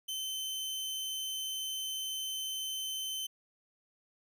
sawtooth tone, 3074 Hz, G7, 35 cents flat, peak -32 dBFS, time 0.08-3.27 s, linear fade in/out 10 ms, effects none

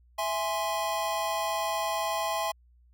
square chord, E augmented, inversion none, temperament equal, 659.3 / 830.6 / 1046.5 Hz, E5 / G#5 / B#5, 0 / 0 / 0 cents, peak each -33 dBFS, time 0.18-2.52 s, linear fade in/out 10 ms, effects added 60 Hz sine -57 dBFS peak until 2.93 s

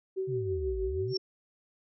sine tone with tremolo, 380 Hz, F#4, 46 cents sharp, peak -28 dBFS, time 0.16-1.18 s, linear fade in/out 20 ms, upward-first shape triangle, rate 6.2 Hz, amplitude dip 55%
sine exponential two-way sweep, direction down then up, 143.3 to 51.91 to 143.3 Hz, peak -33 dBFS, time 0.27-1.14 s, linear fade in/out 20 ms, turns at 0.82 s
sine tone with exponential growth, 5450 Hz, F8, 43 cents flat, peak -26 dBFS, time 1.08-1.17 s, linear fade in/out 2 ms, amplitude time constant 19 ms
effects none

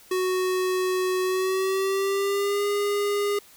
square tone with pitch glide, 370 to 408.2 Hz, F#4 to G#4, 0 to -30 cents, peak -23 dBFS, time 0.11-3.39 s, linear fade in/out 5 ms, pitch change +170 cents, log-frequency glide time 1.22-2.66 s, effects white hiss -52 dBFS RMS until 3.56 s

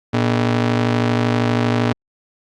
sawtooth ring-modulated tone, 177.9 Hz, F3, 32 cents sharp, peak -8 dBFS, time 0.13-1.93 s, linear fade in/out 10 ms, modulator 62.6 Hz, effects low-pass 4000 Hz 12 dB/octave + Opus 48 kbps

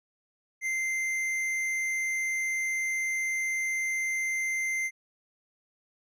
sine tone with tanh clipping, 2084 Hz, C7, 7 cents flat, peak -29 dBFS, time 0.61-4.91 s, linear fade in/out 50 ms, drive 11 dB, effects none

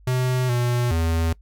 square tone with pitch steps, 127.2 / 121.5 / 82.2 Hz, C3 / B2 / E2, -48 / -28 / -4 cents, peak -20 dBFS, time 0.07-1.33 s, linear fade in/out 5 ms, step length 420 ms, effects noise-tail reverb RT60 0.1 s tail -22 dB re dry + added 50 Hz sine -47 dBFS peak until 1.41 s

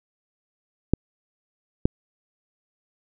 clicks, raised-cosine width 3 ms, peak -4 dBFS, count 2, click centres 0.936 / 1.855 s, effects none

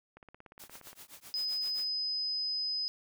click train, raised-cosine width 0.5 ms, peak -36 dBFS, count 14, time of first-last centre 0.17-0.93 s, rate 17.1 Hz
white noise with tremolo, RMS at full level -48 dBFS, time 0.59-1.88 s, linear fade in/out 10 ms, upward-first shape triangle, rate 7.7 Hz, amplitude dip 100%
sine tone, 5030 Hz, D#8, 18 cents sharp, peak -31 dBFS, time 1.34-2.88 s, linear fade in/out 0 ms
effects none

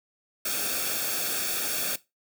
white noise with comb filter, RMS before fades -29 dBFS, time 0.45-1.96 s, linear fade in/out 5 ms, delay 1 ms, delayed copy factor -0.7, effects noise-tail reverb RT60 0.2 s tail -17 dB re dry

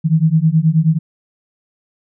sine beating tone pair, 155.1 / 164.5 Hz, D#3 / E3, -5 / -3 cents, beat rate 9.4 Hz, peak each -13 dBFS, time 0.04-0.99 s, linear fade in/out 20 ms, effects none

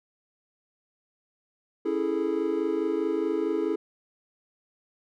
triangle chord, A major seventh, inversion first, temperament equal, 277.2 / 329.6 / 415.3 / 440 Hz, C#4 / E4 / G#4 / A4, 0 / 0 / 0 / 0 cents, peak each -32 / -26 / -27 / -30 dBFS, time 1.85-3.76 s, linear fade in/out 10 ms, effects none

